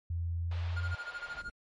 sine tone with pitch glide, 84.7 to 87.23 Hz, E2 to F2, +48 to -2 cents, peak -31 dBFS, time 0.1-0.95 s, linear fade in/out 5 ms, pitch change +50 cents, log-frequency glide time 0.4-0.83 s
pink band-pass noise, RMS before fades -50 dBFS, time 0.51-1.42 s, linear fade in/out 5 ms, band 540 to 4000 Hz, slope 24 dB/octave
brown noise with exponential growth, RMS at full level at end -48 dBFS, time 0.71-1.5 s, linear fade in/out 1 ms, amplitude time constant 170 ms
triangle tone with tremolo, 1419 Hz, F6, 27 cents sharp, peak -34 dBFS, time 0.76-1.5 s, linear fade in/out 10 ms, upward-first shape sine, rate 13 Hz, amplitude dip 90%
effects MP3 48 kbps

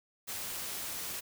white noise, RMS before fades -39 dBFS, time 0.27-1.21 s, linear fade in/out 20 ms, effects none

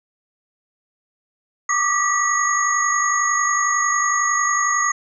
sine tone cluster, 1157 / 1208 / 1945 / 6610 Hz, D6 / D6 / B6 / G#8, -26 / +48 / -27 / -9 cents, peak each -22 dBFS, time 1.69-4.92 s, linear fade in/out 5 ms, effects none

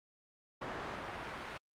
brown noise with band-pass filter sweep, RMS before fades -43 dBFS, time 0.61-1.58 s, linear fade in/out 10 ms, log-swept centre 1100 to 2000 Hz, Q 0.83, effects Opus 48 kbps

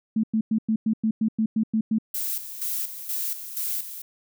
sine tone bursts, 220 Hz, A3, in tune, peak -19 dBFS, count 11, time 0.16-1.985 s, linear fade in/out 5 ms, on 75 ms, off 100 ms
violet noise with tremolo, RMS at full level -28 dBFS, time 2.14-4.02 s, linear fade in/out 5 ms, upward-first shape square, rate 2.1 Hz, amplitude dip 65%
effects none

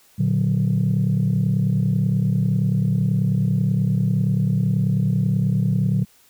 sine chord, Bb augmented, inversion none, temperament equal, 116.54 / 146.83 / 185 Hz, Bb2 / D3 / F#3, 0 / 0 / 0 cents, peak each -20 dBFS, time 0.18-6.05 s, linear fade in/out 20 ms, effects tanh soft clip ceiling -11 dBFS + white hiss -55 dBFS RMS until 6.29 s

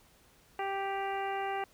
harmonic tone with a mistuned harmonic, 392 Hz, G4, in tune, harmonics 1 / 2 / 3 / 4 / 5 / 6 / 7, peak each -38 / -34 / -43 / -44 / -44 / -48 / -47 dBFS, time 0.59-1.64 s, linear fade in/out 2 ms, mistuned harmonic 7, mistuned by +27 cents, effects pink hiss -63 dBFS RMS until 1.73 s

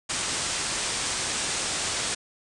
white low-pass noise, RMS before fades -29 dBFS, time 0.09-2.15 s, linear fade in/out 10 ms, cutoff 9300 Hz, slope 96 dB/octave, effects none

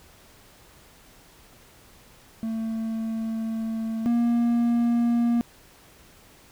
triangle tone pair in turn, 223.8 / 236.2 Hz, A3 / A#3, +30 / +23 cents, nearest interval minor second, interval 93 cents, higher second, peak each -24 / -17 dBFS, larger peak second, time 2.43-4.06 / 4.06-5.41 s, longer first, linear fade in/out 0 ms, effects pink hiss -53 dBFS RMS until 6.51 s

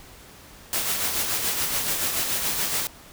white noise with tremolo, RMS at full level -24 dBFS, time 0.73-2.87 s, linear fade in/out 0 ms, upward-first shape sine, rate 7 Hz, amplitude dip 40%, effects pink hiss -47 dBFS RMS until 3.12 s

